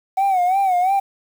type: tone with vibrato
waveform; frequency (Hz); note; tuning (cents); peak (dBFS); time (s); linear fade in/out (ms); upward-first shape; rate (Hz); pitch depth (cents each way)
sine; 750; F#5; +23; -12; 0.17-1; 10; sine; 2.9; 99
effects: tanh soft clip ceiling -13 dBFS + 7-bit